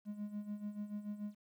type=tone with tremolo; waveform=triangle; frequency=207.7 Hz; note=G#3; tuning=in tune; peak=-35 dBFS; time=0.05-1.35 s; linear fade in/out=50 ms; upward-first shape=sine; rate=6.9 Hz; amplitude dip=75%; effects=tanh soft clip ceiling -31 dBFS + 12-bit